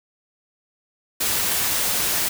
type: noise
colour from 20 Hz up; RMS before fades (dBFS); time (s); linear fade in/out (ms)
white; -22; 1.2-2.29; 10
effects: none